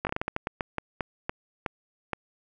slowing click train, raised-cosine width 0.5 ms, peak -13 dBFS, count 15, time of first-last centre 0.05-2.133 s, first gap 19 ms, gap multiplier 1.28, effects none

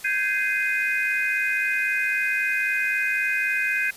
sine chord, Ab major seventh, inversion third, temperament just, 1557.4 / 1661.2 / 2077 / 2492 Hz, G6 / Ab6 / C7 / Eb7, -12 / 0 / -13 / +2 cents, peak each -26 / -29 / -28 / -25 dBFS, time 0.04-3.91 s, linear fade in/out 10 ms, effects white hiss -44 dBFS RMS until 3.96 s + resampled to 32000 Hz

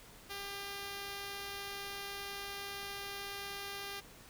5% pulse tone, 399.1 Hz, G4, 31 cents sharp, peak -30 dBFS, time 0.29-4.01 s, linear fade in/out 20 ms, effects pink hiss -56 dBFS RMS until 4.29 s

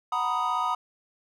triangle chord, B major seventh, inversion second, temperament equal, 740 / 932.3 / 987.8 / 1244.5 Hz, F#5 / A#5 / B5 / D#6, 0 / 0 / 0 / 0 cents, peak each -31 / -29 / -28 / -26 dBFS, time 0.12-0.75 s, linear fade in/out 5 ms, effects none

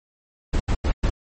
brown noise bursts at uneven times, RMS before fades -19 dBFS, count 4, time 0.53-0.6 / 0.68-0.75 / 0.84-0.92 / 1.03-1.1 s, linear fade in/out 10 ms, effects MP3 32 kbps

